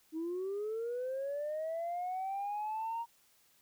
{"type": "linear sweep", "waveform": "sine", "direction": "up", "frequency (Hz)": [311.1, 939], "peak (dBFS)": -33, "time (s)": [0.12, 3.06], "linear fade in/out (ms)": 50, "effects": ["tanh soft clip ceiling -32 dBFS", "white hiss -68 dBFS RMS until 3.61 s"]}